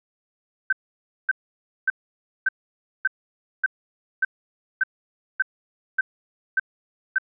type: tone bursts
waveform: sine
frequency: 1543 Hz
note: G6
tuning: 28 cents flat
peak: -16 dBFS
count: 12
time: 0.7-7.184 s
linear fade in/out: 5 ms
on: 27 ms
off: 560 ms
effects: none